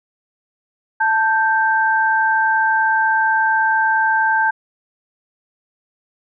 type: tone pair together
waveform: sine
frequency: 884.3 / 1568 Hz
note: A5 / G6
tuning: +8 / 0 cents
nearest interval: minor seventh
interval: 992 cents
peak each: -16 dBFS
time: 1-4.51 s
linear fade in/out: 10 ms
effects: none